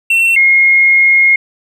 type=tone pair in turn; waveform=triangle / sine; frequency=2706 / 2148 Hz; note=E7 / C7; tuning=+45 / +45 cents; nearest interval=major third; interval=400 cents; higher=first; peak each=-6 / -5 dBFS; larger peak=second; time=0.1-0.36 / 0.36-1.36 s; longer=second; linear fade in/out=5 ms; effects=none